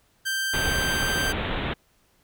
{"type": "tone", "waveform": "sawtooth", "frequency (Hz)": 1568, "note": "G6", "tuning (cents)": 0, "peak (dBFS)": -21, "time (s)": [0.25, 1.33], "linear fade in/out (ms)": 20}
{"type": "low-pass noise", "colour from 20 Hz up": "pink", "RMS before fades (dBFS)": -28, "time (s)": [0.53, 1.74], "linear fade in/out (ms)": 10, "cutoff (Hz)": 3800, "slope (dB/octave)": 96}
{"effects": ["pink hiss -64 dBFS RMS until 2.23 s"]}